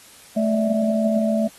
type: tone cluster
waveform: sine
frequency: 219.1 / 585 / 655 Hz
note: A3 / D5 / E5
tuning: -7 / -7 / -11 cents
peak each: -19 / -26 / -23 dBFS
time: 0.36-1.48 s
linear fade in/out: 10 ms
effects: white hiss -47 dBFS RMS until 1.58 s + AAC 32 kbps